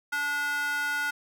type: tone with high-pass filter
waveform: square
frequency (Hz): 290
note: D4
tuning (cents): -22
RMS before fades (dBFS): -29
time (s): 0.12-1.11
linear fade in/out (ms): 10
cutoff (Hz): 1300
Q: 7.1
effects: none